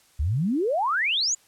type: exponential sweep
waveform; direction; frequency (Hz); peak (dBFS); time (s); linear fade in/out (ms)
sine; up; 65.2 to 7240; -21; 0.19-1.35; 10
effects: white hiss -59 dBFS RMS until 1.47 s + low-pass 11000 Hz 12 dB/octave